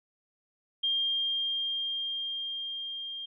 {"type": "tone with level ramp", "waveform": "sine", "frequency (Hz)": 3205, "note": "G7", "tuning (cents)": 38, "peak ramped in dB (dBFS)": [-25, -36], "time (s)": [0.83, 3.26], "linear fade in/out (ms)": 10, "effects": []}